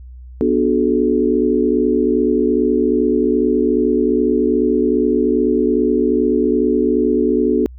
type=tone cluster; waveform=sine; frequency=244.4 / 293.8 / 367.9 / 430.4 Hz; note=B3 / D4 / F#4 / A4; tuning=-18 / +1 / -10 / -38 cents; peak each=-18 dBFS; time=0.41-7.66 s; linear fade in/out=0 ms; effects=added 62 Hz sine -33 dBFS peak until 7.78 s